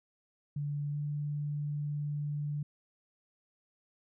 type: tone with pitch glide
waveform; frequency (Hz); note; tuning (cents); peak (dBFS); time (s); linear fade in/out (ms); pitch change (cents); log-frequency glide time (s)
sine; 145.3 to 146.9; D3 to D3; -18 to +1; -32; 0.56-2.63; 5; +19; 0.91-0.96
effects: none